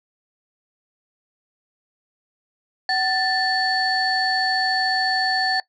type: tone cluster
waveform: sine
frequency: 756 / 1767 / 4453 Hz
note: F#5 / A6 / C#8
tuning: +37 / +7 / +7 cents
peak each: -22 dBFS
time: 2.89-5.6 s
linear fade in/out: 2 ms
effects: noise-tail reverb RT60 0.1 s tail -20 dB re dry + tanh soft clip ceiling -11 dBFS